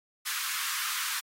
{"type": "high-pass noise", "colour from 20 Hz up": "pink", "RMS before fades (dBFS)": -33, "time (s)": [0.25, 1.21], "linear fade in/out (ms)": 20, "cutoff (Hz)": 1100, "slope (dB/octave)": 48, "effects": ["AAC 48 kbps"]}